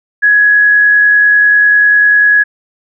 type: tone with amplitude modulation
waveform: sine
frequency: 1677 Hz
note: G#6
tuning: 16 cents sharp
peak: -3 dBFS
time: 0.22-2.44 s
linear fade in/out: 20 ms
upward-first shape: sine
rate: 90.1 Hz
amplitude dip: 30%
effects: none